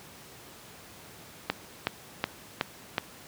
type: click train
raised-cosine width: 0.3 ms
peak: -9 dBFS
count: 5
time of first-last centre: 1.5-2.981 s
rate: 2.7 Hz
effects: pink hiss -49 dBFS RMS until 3.27 s + high-pass 100 Hz 12 dB/octave